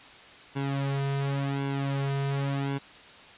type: tone with flanger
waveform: sawtooth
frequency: 138.59 Hz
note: C#3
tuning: in tune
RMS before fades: -29 dBFS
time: 0.55-2.79 s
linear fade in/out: 20 ms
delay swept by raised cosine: 1.6 to 3.7 ms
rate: 0.91 Hz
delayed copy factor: -0.75
effects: white hiss -49 dBFS RMS until 3.37 s + resampled to 8000 Hz